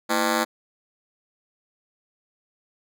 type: ring-modulated tone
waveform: 10% pulse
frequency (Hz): 280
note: C#4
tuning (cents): +18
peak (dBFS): -9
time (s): 0.09-0.45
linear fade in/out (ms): 20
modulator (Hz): 50.6
effects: none